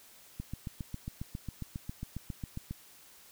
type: click train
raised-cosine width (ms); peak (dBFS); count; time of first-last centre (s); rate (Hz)
5; -25; 18; 0.4-2.71; 7.36
effects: white hiss -57 dBFS RMS until 3.31 s